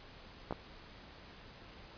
clicks, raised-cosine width 1 ms, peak -23 dBFS, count 2, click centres 0.509 / 0.525 s, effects pink hiss -54 dBFS RMS until 1.97 s + resampled to 11025 Hz

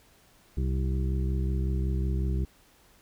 harmonic tone, 65.41 Hz, C2, in tune, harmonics 1 / 2 / 3 / 5 / 6, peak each -26 / -32 / -36 / -40 / -42 dBFS, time 0.57-2.45 s, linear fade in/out 5 ms, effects pink hiss -60 dBFS RMS until 3.01 s

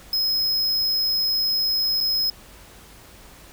square tone with dropouts, 5120 Hz, D#8, 49 cents sharp, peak -20 dBFS, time 0.13-2.3 s, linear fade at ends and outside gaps 2 ms, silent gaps 2.005-2.009 s, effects added 50 Hz sine -51 dBFS peak until 3.52 s + pink hiss -47 dBFS RMS until 3.52 s

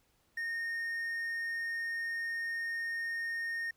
triangle tone, 1842 Hz, A#6, 21 cents flat, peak -32 dBFS, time 0.37-3.71 s, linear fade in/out 5 ms, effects pink hiss -72 dBFS RMS until 3.76 s

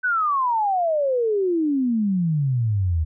sine exponential sweep, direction down, 1530 to 76.4 Hz, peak -18 dBFS, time 0.03-3.05 s, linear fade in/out 20 ms, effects none

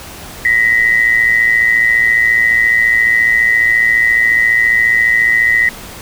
sine tone pair together, 1885.5 / 2000 Hz, A#6 / B6, +19 / +21 cents, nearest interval minor second, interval 102 cents, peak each -11 dBFS, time 0.45-5.69 s, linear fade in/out 2 ms, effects pink hiss -31 dBFS RMS until 6.01 s

